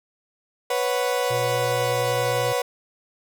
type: chord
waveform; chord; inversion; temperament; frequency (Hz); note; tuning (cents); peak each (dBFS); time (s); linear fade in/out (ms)
35% pulse; B suspended second; none; equal; 493.9 / 554.4 / 740; B4 / C#5 / F#5; 0 / 0 / 0; -22 / -25 / -27; 0.7-2.62; 5
type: harmonic tone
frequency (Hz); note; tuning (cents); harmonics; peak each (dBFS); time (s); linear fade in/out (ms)
120.8; B2; -38; 1 / 3 / 4 / 5; -29 / -39 / -41 / -43; 1.3-2.53; 10
effects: none